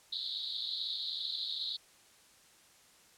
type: band-pass noise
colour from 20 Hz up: pink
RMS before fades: -38 dBFS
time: 0.12-1.77 s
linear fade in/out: 10 ms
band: 3600 to 4300 Hz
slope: 96 dB/octave
effects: white hiss -62 dBFS RMS until 3.17 s + low-pass 10000 Hz 12 dB/octave